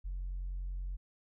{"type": "tone", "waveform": "sine", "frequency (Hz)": 45.27, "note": "F#1", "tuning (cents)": -37, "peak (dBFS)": -34, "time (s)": [0.04, 0.97], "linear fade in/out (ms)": 20, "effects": ["tanh soft clip ceiling -33 dBFS"]}